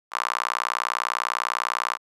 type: tone with high-pass filter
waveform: sawtooth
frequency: 60 Hz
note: B1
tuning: 49 cents flat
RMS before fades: -27 dBFS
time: 0.11-1.98 s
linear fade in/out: 50 ms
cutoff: 1100 Hz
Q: 3.8
effects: low-pass 11000 Hz 12 dB/octave